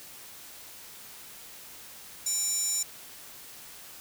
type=tone with high-pass filter; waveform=square; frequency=780 Hz; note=G5; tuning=9 cents flat; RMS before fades=-29 dBFS; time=2.26-2.83 s; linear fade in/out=5 ms; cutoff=6900 Hz; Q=5.2; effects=white hiss -47 dBFS RMS until 4 s